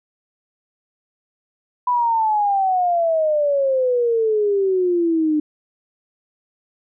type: exponential sweep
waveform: sine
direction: down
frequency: 997 to 299.5 Hz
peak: -15 dBFS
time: 1.87-5.4 s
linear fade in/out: 5 ms
effects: none